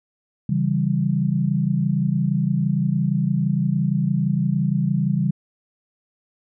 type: chord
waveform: sine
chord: C# diminished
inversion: none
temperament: equal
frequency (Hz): 138.59 / 164.81 / 196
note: C#3 / E3 / G3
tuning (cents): 0 / 0 / 0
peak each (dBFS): -22 / -22 / -22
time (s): 0.49-5.31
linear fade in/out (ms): 5
effects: none